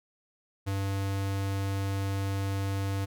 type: tone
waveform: square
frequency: 98 Hz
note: G2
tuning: in tune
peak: -29 dBFS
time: 0.66-3.06 s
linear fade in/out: 20 ms
effects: none